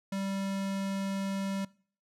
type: tone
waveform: square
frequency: 195.2 Hz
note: G3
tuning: 7 cents flat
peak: -32 dBFS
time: 0.12-1.65 s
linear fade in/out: 5 ms
effects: noise-tail reverb RT60 0.5 s tail -23 dB re dry + low-pass 11000 Hz 12 dB/octave